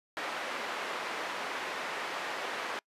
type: band-pass noise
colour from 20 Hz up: white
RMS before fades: -37 dBFS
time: 0.17-2.79 s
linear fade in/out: 0 ms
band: 380 to 1900 Hz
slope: 12 dB/octave
effects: noise-tail reverb RT60 0.1 s tail -26 dB re dry + resampled to 32000 Hz